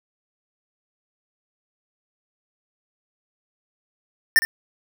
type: tone with echo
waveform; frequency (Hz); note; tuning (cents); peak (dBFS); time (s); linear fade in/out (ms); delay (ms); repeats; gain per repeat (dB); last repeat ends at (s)
square; 1802; A6; +41; -12; 4.36-4.39; 0; 60; 1; -11; 4.45
effects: none